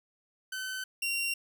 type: tone pair in turn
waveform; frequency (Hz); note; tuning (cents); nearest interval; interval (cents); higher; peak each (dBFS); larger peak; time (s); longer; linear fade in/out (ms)
sawtooth; 1524 / 2756; G6 / F7; -49 / -24; minor seventh; 1025; second; -31 / -26; second; 0.52-0.84 / 1.02-1.34; neither; 5
effects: none